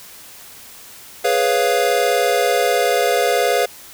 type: chord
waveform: square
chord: C# dominant seventh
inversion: second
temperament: equal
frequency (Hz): 415.3 / 493.9 / 554.4 / 698.5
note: G#4 / B4 / C#5 / E#5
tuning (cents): 0 / 0 / 0 / 0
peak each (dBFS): -22 / -20 / -22 / -20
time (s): 1.24-3.66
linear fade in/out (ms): 10
effects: white hiss -40 dBFS RMS until 3.93 s